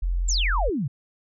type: tone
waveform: sine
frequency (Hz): 43.65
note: F1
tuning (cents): 0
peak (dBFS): -21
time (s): 0.02-0.7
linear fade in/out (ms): 10
type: exponential sweep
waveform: sine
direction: down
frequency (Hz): 7720 to 118.8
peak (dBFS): -23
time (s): 0.28-0.88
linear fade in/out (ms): 10
effects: none